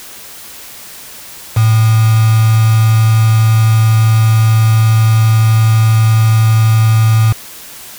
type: tone with quantisation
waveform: sine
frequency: 111 Hz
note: A2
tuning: 16 cents sharp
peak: -6 dBFS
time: 1.56-7.33 s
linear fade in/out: 10 ms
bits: 3
effects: white hiss -32 dBFS RMS until 7.98 s